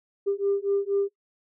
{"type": "beating tone pair", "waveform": "sine", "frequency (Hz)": [396.7, 400.9], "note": ["G4", "G4"], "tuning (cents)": [21, 39], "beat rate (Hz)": 4.2, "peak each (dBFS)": -25, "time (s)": [0.26, 1.09], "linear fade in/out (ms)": 20, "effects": ["noise-tail reverb RT60 0.1 s tail -21 dB re dry", "tanh soft clip ceiling -16 dBFS"]}